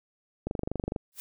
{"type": "click train", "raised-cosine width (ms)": 2, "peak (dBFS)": -17, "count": 13, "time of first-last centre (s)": [0.47, 0.962], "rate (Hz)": 24.4}
{"type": "noise with exponential growth", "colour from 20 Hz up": "blue", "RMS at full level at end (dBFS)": -36, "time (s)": [1.12, 1.2], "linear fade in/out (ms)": 0, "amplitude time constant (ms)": 16}
{"effects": []}